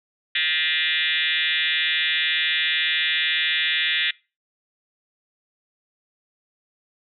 sine tone with frequency modulation, 2700 Hz, E7, 41 cents sharp, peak -19 dBFS, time 0.35-4.11 s, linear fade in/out 5 ms, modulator 158 Hz, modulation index 6.3, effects noise-tail reverb RT60 0.3 s tail -24 dB re dry

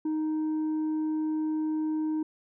sine tone with tanh clipping, 311.1 Hz, D#4, in tune, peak -27 dBFS, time 0.05-2.23 s, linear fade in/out 5 ms, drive 3 dB, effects none

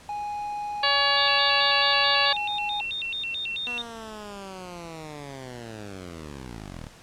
triangle tone, 829 Hz, G#5, 3 cents flat, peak -27 dBFS, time 0.09-2.81 s, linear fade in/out 2 ms
harmonic tone, 565 Hz, C#5, 33 cents sharp, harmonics 1 / 2 / 3 / 4 / 5 / 6 / 7 / 8, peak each -31 / -27 / -26 / -32 / -27 / -30 / -28 / -27 dBFS, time 0.83-2.33 s, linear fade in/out 5 ms
sine tone with vibrato, 3148 Hz, G7, 7 cents sharp, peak -28 dBFS, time 1.17-3.82 s, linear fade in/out 5 ms, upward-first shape square, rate 4.6 Hz, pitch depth 260 cents each way
10% pulse linear sweep, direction down, 245.6 to 35.72 Hz, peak -29 dBFS, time 3.67-6.87 s, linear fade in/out 0 ms
effects pink hiss -50 dBFS RMS until 7.02 s + low-pass 9000 Hz 12 dB/octave

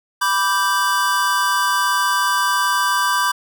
square chord, G major, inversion first, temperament equal with one note detuned, 987.8 / 1169.2 / 1568 Hz, B5 / D6 / G6, 0 / -8 / 0 cents, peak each -21 dBFS, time 0.21-3.32 s, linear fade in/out 10 ms, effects none

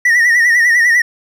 triangle tone with vibrato, 1900 Hz, A#6, 33 cents sharp, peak -6 dBFS, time 0.05-1.02 s, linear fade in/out 5 ms, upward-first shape sine, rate 10 Hz, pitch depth 76 cents each way, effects none

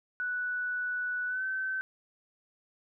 sine tone with pitch glide, 1480 to 1535.7 Hz, F#6 to G6, 0 to -36 cents, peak -30 dBFS, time 0.2-1.81 s, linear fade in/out 0 ms, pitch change +64 cents, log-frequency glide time 1.27-1.44 s, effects none

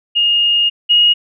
sine tone pair in turn, 2845 / 2876 Hz, F7 / F#7, +31 / -50 cents, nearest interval unison, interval 19 cents, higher second, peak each -10 / -7 dBFS, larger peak second, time 0.15-0.7 / 0.89-1.14 s, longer first, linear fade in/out 20 ms, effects none

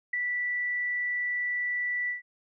sine tone with ADSR envelope, 1965 Hz, B6, 9 cents flat, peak -23 dBFS, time 0.13-2.22 s, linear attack 8 ms, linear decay 4 ms, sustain -4 dB, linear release 130 ms, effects none

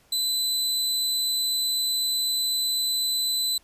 sawtooth tone, 4014 Hz, B7, 27 cents sharp, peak -20 dBFS, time 0.12-3.58 s, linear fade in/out 5 ms, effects pink hiss -60 dBFS RMS until 3.63 s + resampled to 32000 Hz

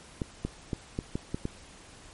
clicks, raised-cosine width 3 ms, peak -17 dBFS, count 7, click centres 0.218 / 0.45 / 0.732 / 0.989 / 1.155 / 1.345 / 1.454 s, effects pink hiss -51 dBFS RMS until 2.13 s + MP3 48 kbps

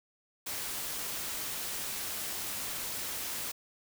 white noise, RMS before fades -37 dBFS, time 0.46-3.52 s, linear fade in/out 10 ms, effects none

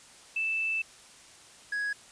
sine / triangle tone pair in turn, 2642 / 1664.4 Hz, E7 / G#6, +3 / +3 cents, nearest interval minor sixth, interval 800 cents, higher first, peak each -27 dBFS, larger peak neither, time 0.36-0.82 / 1.72-1.93 s, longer first, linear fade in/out 5 ms, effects white hiss -53 dBFS RMS until 2.11 s + resampled to 22050 Hz

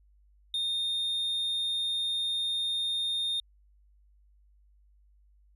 sine tone, 3660 Hz, A#7, 32 cents flat, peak -25 dBFS, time 0.54-3.4 s, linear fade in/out 2 ms, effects tanh soft clip ceiling -27 dBFS + added 50 Hz sine -59 dBFS peak until 5.55 s

